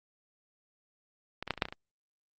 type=clicks; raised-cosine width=0.3 ms; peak=-20 / -21 / -12 / -30 / -24 / -9 / -20 / -27 / -24 dBFS; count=9; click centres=1.426 / 1.477 / 1.507 / 1.538 / 1.577 / 1.622 / 1.654 / 1.686 / 1.725 s; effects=Opus 48 kbps